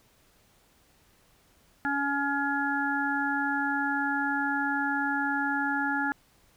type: harmonic tone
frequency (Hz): 281.3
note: C#4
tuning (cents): +26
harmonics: 1 / 3 / 5 / 6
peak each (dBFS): -31 / -31 / -31 / -31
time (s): 1.85-6.12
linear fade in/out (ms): 0
effects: pink hiss -63 dBFS RMS until 6.56 s